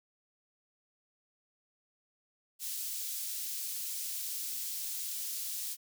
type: high-pass noise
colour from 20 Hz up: white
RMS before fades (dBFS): -38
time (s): 2.59-5.77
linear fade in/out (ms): 50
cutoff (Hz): 4300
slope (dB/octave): 12
effects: none